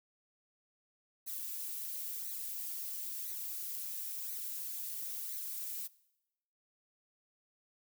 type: noise with flanger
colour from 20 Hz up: violet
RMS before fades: -41 dBFS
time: 1.26-5.88 s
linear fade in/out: 20 ms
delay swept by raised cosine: 0.48 to 5.48 ms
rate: 0.98 Hz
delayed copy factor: +0.65
effects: noise-tail reverb RT60 0.9 s tail -21 dB re dry